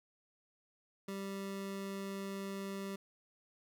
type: tone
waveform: 25% pulse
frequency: 196 Hz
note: G3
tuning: in tune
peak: -36 dBFS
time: 1.08-2.96 s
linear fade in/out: 5 ms
effects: none